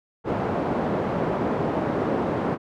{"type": "band-pass noise", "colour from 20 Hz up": "pink", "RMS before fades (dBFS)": -25, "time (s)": [0.24, 2.58], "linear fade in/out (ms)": 50, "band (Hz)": [180, 830], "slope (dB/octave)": 12, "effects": []}